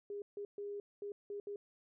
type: tone bursts at uneven times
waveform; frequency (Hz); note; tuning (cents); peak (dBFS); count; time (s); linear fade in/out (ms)
sine; 407.2; G#4; -34; -40; 6; 0.1-0.22 / 0.37-0.45 / 0.58-0.8 / 1.02-1.12 / 1.3-1.4 / 1.47-1.56; 2
effects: none